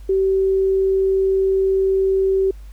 sine tone, 384.2 Hz, G4, 35 cents flat, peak -14 dBFS, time 0.09-2.51 s, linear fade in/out 5 ms, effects added 50 Hz sine -34 dBFS peak until 2.72 s + pink hiss -55 dBFS RMS until 2.72 s

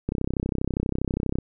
click train, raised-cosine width 3 ms, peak -12 dBFS, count 43, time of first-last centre 0.09-1.386 s, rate 32.4 Hz, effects none

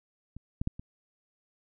clicks, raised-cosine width 5 ms, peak -30 / -18 / -16 / -28 dBFS, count 4, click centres 0.366 / 0.615 / 0.674 / 0.795 s, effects none

